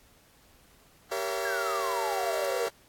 sawtooth chord, G diminished seventh, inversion none, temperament just, 392 / 470.4 / 564.5 / 677.4 Hz, G4 / Bb4 / Db5 / Fb5, 0 / +16 / +31 / +47 cents, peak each -31 dBFS, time 1.11-2.69 s, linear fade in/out 10 ms
sine exponential sweep, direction down, 1658 to 450.3 Hz, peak -31 dBFS, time 1.45-2.67 s, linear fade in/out 0 ms
effects pink hiss -60 dBFS RMS until 2.88 s + AAC 64 kbps

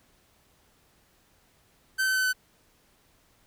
45% pulse tone with pitch steps, 1541 / 1531.2 / 1521.5 / 1511.9 Hz, G6 / G6 / F#6 / F#6, -30 / -41 / +48 / +37 cents, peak -23 dBFS, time 1.98-2.332 s, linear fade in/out 20 ms, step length 88 ms, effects pink hiss -64 dBFS RMS until 3.46 s

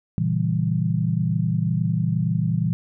sine chord, A# diminished seventh, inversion none, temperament equal, 116.54 / 138.59 / 164.81 / 196 Hz, A#2 / C#3 / E3 / G3, 0 / 0 / 0 / 0 cents, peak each -24 / -28 / -22 / -28 dBFS, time 0.18-2.73 s, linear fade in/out 0 ms, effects none

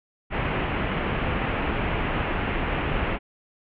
pink low-pass noise, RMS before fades -26 dBFS, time 0.3-3.19 s, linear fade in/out 50 ms, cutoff 2900 Hz, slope 48 dB/octave, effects none

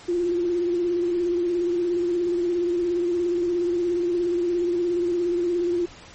sine tone with vibrato, 349.2 Hz, F4, in tune, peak -20 dBFS, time 0.08-5.86 s, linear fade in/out 10 ms, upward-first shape sine, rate 17 Hz, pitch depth 40 cents each way, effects pink hiss -45 dBFS RMS until 6.14 s + MP3 32 kbps

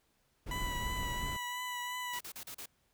brown noise, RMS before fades -39 dBFS, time 0.46-1.37 s, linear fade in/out 10 ms
20% pulse tone with vibrato, 987.8 Hz, B5, in tune, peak -32 dBFS, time 0.51-2.19 s, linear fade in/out 2 ms, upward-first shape triangle, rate 2.9 Hz, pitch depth 23 cents each way
white noise bursts, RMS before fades -45 dBFS, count 5, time 2.13-2.659 s, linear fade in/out 5 ms, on 77 ms, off 36 ms
effects pink hiss -74 dBFS RMS until 2.93 s

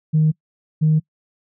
sine tone pair in turn, 155.56 / 155.56 Hz, D#3 / D#3, 0 / 0 cents, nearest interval unison, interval 0 cents, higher neither, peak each -11 dBFS, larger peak neither, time 0.13-0.32 / 0.81-1 s, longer neither, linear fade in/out 20 ms, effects noise-tail reverb RT60 0.1 s tail -26 dB re dry + tanh soft clip ceiling -8 dBFS

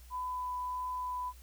sine tone with vibrato, 1000 Hz, B5, 21 cents sharp, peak -34 dBFS, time 0.1-1.33 s, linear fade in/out 50 ms, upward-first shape triangle, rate 1.6 Hz, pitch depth 8 cents each way, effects added 60 Hz sine -51 dBFS peak until 1.42 s + white hiss -61 dBFS RMS until 1.42 s

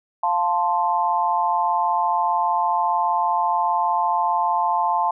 sine chord, F major, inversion none, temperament equal, 698.5 / 880 / 1046.5 Hz, F5 / A5 / C6, 0 / 0 / 0 cents, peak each -24 / -20 / -23 dBFS, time 0.23-5.11 s, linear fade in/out 5 ms, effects none

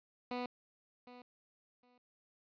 15% pulse tone with echo, 246.9 Hz, B3, in tune, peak -31 dBFS, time 0.31-0.46 s, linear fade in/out 2 ms, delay 760 ms, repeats 2, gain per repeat -15 dB, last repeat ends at 1.98 s, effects resampled to 11025 Hz

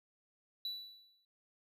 triangle tone with exponential decay, 3951 Hz, B7, in tune, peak -34 dBFS, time 0.65-1.25 s, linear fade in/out 2 ms, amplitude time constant 130 ms, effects none

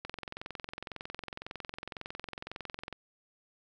click train, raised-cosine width 0.3 ms, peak -23 dBFS, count 64, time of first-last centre 0.05-2.927 s, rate 21.9 Hz, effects none

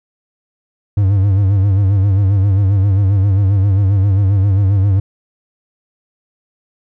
triangle tone with vibrato, 98.3 Hz, G2, 5 cents sharp, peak -7 dBFS, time 0.97-5 s, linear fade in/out 5 ms, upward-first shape sine, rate 7.5 Hz, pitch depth 80 cents each way, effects none

